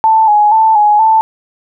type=tone with vibrato; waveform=sine; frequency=860 Hz; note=A5; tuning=40 cents flat; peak=-5 dBFS; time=0.04-1.21 s; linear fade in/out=0 ms; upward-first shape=square; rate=2.1 Hz; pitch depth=47 cents each way; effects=none